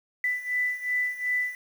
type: beating tone pair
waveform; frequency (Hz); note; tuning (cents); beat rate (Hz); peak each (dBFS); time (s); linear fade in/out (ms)
sine; 1988 / 1990.7; B6 / B6; +11 / +13; 2.7; -27 / -30; 0.24-1.55; 2
effects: 8-bit